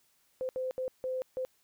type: tone bursts at uneven times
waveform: sine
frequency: 515 Hz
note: C5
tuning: 28 cents flat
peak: -31 dBFS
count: 5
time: 0.41-0.49 / 0.56-0.71 / 0.78-0.88 / 1.04-1.22 / 1.37-1.45 s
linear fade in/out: 0 ms
effects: white hiss -70 dBFS RMS until 1.63 s

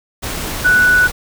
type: tone in noise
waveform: sine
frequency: 1480 Hz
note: F#6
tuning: in tune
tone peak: -8 dBFS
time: 0.64-1.08 s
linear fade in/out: 20 ms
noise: pink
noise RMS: -23 dBFS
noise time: 0.22-1.12 s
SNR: +12 dB
effects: none

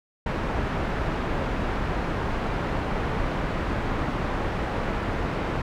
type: low-pass noise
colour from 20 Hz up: pink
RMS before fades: -27 dBFS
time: 0.26-5.62 s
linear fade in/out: 5 ms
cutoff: 1700 Hz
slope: 12 dB/octave
effects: none

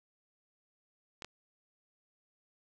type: clicks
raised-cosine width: 0.2 ms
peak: -25 dBFS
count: 2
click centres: 1.222 / 1.246 s
effects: none

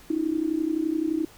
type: tone with amplitude modulation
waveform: sine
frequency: 317.3 Hz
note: D#4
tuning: 34 cents sharp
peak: -19 dBFS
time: 0.1-1.25 s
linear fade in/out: 5 ms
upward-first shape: sine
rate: 31.7 Hz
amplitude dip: 85%
effects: pink hiss -51 dBFS RMS until 1.37 s

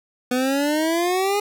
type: exponential sweep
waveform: 25% pulse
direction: up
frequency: 247 to 415.3 Hz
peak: -15 dBFS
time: 0.31-1.4 s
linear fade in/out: 5 ms
effects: none

